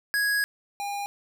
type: tone pair in turn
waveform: square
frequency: 1661.2 / 809.3 Hz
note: G#6 / G#5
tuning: 0 / -45 cents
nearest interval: octave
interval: 1245 cents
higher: first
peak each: -23 / -30 dBFS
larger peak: first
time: 0.14-0.44 / 0.8-1.06 s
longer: first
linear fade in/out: 0 ms
effects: none